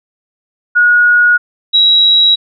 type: tone pair in turn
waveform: sine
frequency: 1449 / 3868 Hz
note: F#6 / B7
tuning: -37 / -37 cents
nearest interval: octave + perfect fourth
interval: 1700 cents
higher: second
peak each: -5 dBFS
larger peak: neither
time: 0.75-1.38 / 1.73-2.36 s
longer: neither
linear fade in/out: 20 ms
effects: none